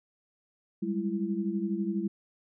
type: tone cluster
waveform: sine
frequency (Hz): 194.2 / 206.3 / 334.5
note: G3 / G#3 / E4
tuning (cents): -16 / -11 / +25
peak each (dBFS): -32 / -32 / -33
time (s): 0.82-2.08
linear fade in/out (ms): 10
effects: none